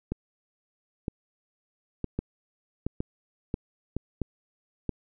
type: two click trains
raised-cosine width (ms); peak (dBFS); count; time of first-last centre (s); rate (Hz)
3; -16 / -15; 5 / 5; 0.12-3.966 / 2.19-4.893; 1.04 / 1.48
effects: none